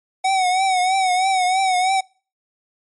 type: tone with vibrato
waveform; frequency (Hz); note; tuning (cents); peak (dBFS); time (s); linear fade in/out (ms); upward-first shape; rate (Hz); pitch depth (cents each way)
square; 749; F#5; +21; -16; 0.24-2.01; 10; triangle; 3.1; 73
effects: noise-tail reverb RT60 0.4 s tail -26 dB re dry + MP3 48 kbps